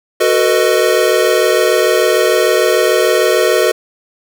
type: chord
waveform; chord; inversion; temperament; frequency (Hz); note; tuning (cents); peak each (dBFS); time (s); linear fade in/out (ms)
square; B dominant seventh; second; equal with one note detuned; 370 / 447.2 / 493.9 / 622.3; F#4 / A4 / B4 / D#5; 0 / +28 / 0 / 0; -16; 0.2-3.72; 10
effects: none